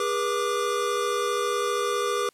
square tone cluster, 408.8 / 484 / 1174 Hz, G#4 / B4 / D6, -27 / -35 / -1 cents, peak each -29 dBFS, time 0-2.29 s, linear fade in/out 2 ms, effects white hiss -63 dBFS RMS until 2.33 s + low-pass 11000 Hz 12 dB/octave

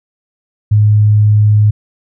sine tone, 105.5 Hz, G#2, 28 cents sharp, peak -5 dBFS, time 0.71-1.71 s, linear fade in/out 10 ms, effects none

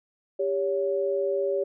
sine tone pair together, 396.7 / 562.1 Hz, G4 / C#5, +21 / +24 cents, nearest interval tritone, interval 603 cents, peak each -26 / -26 dBFS, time 0.39-1.64 s, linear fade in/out 10 ms, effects none

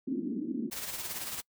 pink band-pass noise, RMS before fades -34 dBFS, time 0.07-0.7 s, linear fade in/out 10 ms, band 220 to 320 Hz, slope 48 dB/octave
white noise with tremolo, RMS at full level -36 dBFS, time 0.71-1.42 s, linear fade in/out 20 ms, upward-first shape sine, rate 18 Hz, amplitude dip 50%
effects noise-tail reverb RT60 0.1 s tail -26 dB re dry

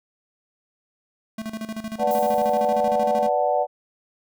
square tone with tremolo, 220 Hz, A3, in tune, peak -28 dBFS, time 1.38-3.29 s, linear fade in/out 5 ms, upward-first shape square, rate 13 Hz, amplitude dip 75%
sine chord, B minor seventh, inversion none, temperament equal, 493.9 / 587.3 / 740 / 880 Hz, B4 / D5 / F#5 / A5, 0 / 0 / 0 / 0 cents, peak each -26 / -22 / -22 / -28 dBFS, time 1.98-3.67 s, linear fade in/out 50 ms
violet noise with exponential decay, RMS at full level -34 dBFS, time 2.11-3.31 s, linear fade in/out 0 ms, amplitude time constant 260 ms
effects none

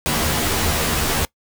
pink noise with comb filter, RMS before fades -20 dBFS, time 0.06-1.25 s, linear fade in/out 0 ms, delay 13 ms, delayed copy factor +0.95, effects noise-tail reverb RT60 0.1 s tail -22 dB re dry

